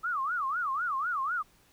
sine tone with vibrato, 1244.5 Hz, D#6, in tune, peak -28 dBFS, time 0.03-1.43 s, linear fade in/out 20 ms, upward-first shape sine, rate 4 Hz, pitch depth 290 cents each way, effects pink hiss -63 dBFS RMS until 1.72 s

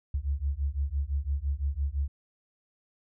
sine beating tone pair, 67.5 / 73.4 Hz, C#2 / D2, -45 / 0 cents, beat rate 5.9 Hz, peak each -30 dBFS, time 0.14-2.08 s, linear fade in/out 5 ms, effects none

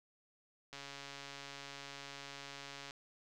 click train, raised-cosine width 0.2 ms, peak -30 dBFS, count 306, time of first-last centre 0.73-2.909 s, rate 140 Hz, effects none

